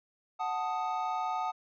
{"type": "chord", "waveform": "triangle", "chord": "D# diminished", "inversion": "first", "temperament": "equal", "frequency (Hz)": [740, 880, 1244.5], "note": ["F#5", "A5", "D#6"], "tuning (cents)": [0, 0, 0], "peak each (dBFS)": [-32, -33, -34], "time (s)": [0.39, 1.52], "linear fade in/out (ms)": 20, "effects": ["resampled to 16000 Hz"]}